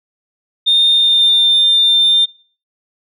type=tone with pitch glide; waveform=sine; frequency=3641 to 3601 Hz; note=A#7 to A7; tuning=-41 to +39 cents; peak=-7 dBFS; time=0.66-2.26 s; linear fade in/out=20 ms; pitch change=-20 cents; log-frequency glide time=0.9-1.32 s; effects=noise-tail reverb RT60 0.4 s tail -19 dB re dry + tanh soft clip ceiling -4 dBFS